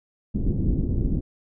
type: low-pass noise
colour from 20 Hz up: pink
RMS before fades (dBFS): -23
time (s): 0.34-1.21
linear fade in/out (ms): 10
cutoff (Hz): 310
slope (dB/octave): 24
effects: none